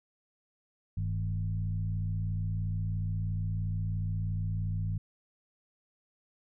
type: tone with frequency modulation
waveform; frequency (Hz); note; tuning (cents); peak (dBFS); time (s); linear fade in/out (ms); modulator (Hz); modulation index
sine; 100; G2; +35; -29; 0.97-4.98; 5; 57; 0.92
effects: none